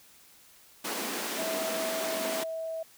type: high-pass noise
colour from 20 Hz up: pink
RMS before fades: -34 dBFS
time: 0.84-2.44 s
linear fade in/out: 10 ms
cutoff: 200 Hz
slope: 48 dB/octave
type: tone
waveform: sine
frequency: 649 Hz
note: E5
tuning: 27 cents flat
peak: -32 dBFS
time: 1.38-2.83 s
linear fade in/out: 5 ms
effects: white hiss -57 dBFS RMS until 2.97 s